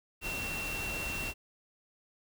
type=tone in noise; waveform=sine; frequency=2721 Hz; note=F7; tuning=46 cents flat; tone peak=-36 dBFS; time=0.21-1.34 s; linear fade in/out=50 ms; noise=pink; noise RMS=-39 dBFS; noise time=0.21-1.34 s; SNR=0 dB; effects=none